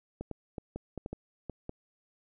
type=clicks; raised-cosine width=2 ms; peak=-24 dBFS; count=9; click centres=0.21 / 0.313 / 0.582 / 0.76 / 0.977 / 1.061 / 1.13 / 1.497 / 1.694 s; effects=none